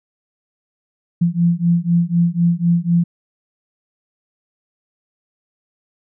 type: beating tone pair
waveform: sine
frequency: 169.4 / 173.4 Hz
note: E3 / F3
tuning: +48 / -12 cents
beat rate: 4 Hz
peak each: -16 dBFS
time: 1.21-3.04 s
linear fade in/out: 10 ms
effects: none

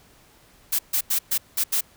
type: noise bursts at uneven times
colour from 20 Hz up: blue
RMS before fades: -22 dBFS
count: 6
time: 0.72-0.79 / 0.93-1.01 / 1.1-1.19 / 1.31-1.38 / 1.57-1.64 / 1.72-1.81 s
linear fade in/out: 10 ms
effects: pink hiss -55 dBFS RMS until 1.96 s

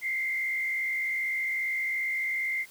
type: tone with frequency modulation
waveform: sine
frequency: 2093 Hz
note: C7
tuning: in tune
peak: -27 dBFS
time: 0.01-2.66 s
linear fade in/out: 50 ms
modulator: 57.4 Hz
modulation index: 0.99
effects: white hiss -53 dBFS RMS until 2.7 s

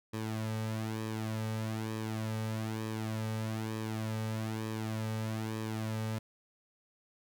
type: tone with flanger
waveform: sawtooth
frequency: 110 Hz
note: A2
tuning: in tune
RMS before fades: -36 dBFS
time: 0.13-6.19 s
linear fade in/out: 10 ms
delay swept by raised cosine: 1.4 to 2.9 ms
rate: 1.1 Hz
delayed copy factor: -0.65
effects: none

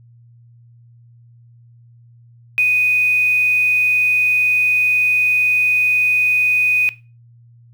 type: tone with quantisation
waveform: sine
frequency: 2489 Hz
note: D#7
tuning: in tune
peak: -12 dBFS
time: 2.58-6.89 s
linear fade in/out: 0 ms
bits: 6
effects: noise-tail reverb RT60 0.3 s tail -17 dB re dry + added 118 Hz sine -44 dBFS peak until 7.73 s

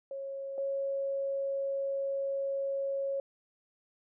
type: tone pair in turn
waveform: sine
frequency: 547 / 549.5 Hz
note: C#5 / C#5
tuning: -23 / -15 cents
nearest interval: unison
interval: 8 cents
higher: second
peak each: -36 / -30 dBFS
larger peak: second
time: 0.11-0.58 / 0.58-3.2 s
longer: second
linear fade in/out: 2 ms
effects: none

